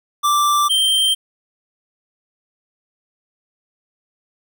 square tone pair in turn, 1174.7 / 3145 Hz, D6 / G7, 0 / +5 cents, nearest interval octave + perfect fourth, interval 1705 cents, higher second, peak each -14 dBFS, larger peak neither, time 0.23-0.69 / 0.69-1.15 s, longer neither, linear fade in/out 20 ms, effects 9-bit

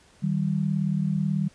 sine tone pair together, 155.2 / 193.57 Hz, D#3 / G3, -4 / -22 cents, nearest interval major third, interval 382 cents, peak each -25 / -25 dBFS, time 0.22-1.49 s, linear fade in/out 20 ms, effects pink hiss -57 dBFS RMS until 1.54 s + resampled to 22050 Hz

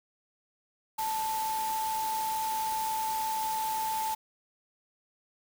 sine tone in noise, 880 Hz, A5, in tune, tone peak -29 dBFS, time 0.98-4.15 s, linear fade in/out 10 ms, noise white, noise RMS -39 dBFS, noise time 0.98-4.15 s, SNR +7 dB, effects none

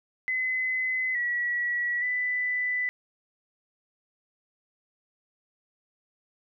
sine tone with pitch steps, 2030 / 1932 / 1991 Hz, B6 / B6 / B6, +47 / -39 / +14 cents, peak -25 dBFS, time 0.28-2.89 s, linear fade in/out 0 ms, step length 870 ms, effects none

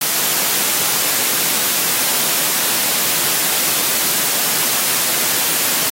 white high-pass noise, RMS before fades -17 dBFS, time 0.01-5.9 s, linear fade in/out 5 ms, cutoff 130 Hz, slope 24 dB/octave, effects AAC 48 kbps

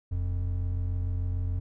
triangle tone pair together, 41.91 / 88.8 Hz, E1 / F2, +29 / +29 cents, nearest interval octave + minor second, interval 1300 cents, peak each -30 / -26 dBFS, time 0.11-1.6 s, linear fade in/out 10 ms, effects none

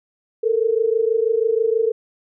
sine tone pair together, 440 / 466.2 Hz, A4 / A#4, 0 / 0 cents, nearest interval minor second, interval 100 cents, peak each -18 / -19 dBFS, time 0.43-1.92 s, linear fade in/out 10 ms, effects none

